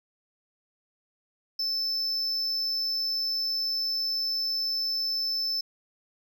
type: tone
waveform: triangle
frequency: 5274 Hz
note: E8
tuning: in tune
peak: -25 dBFS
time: 1.59-5.61 s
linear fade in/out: 5 ms
effects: none